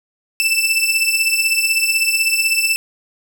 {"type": "beating tone pair", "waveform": "sawtooth", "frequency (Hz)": [2642, 2658], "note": ["E7", "E7"], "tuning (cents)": [3, 14], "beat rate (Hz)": 16, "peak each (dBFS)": -14, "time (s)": [0.4, 2.76], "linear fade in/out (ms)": 0, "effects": ["8-bit"]}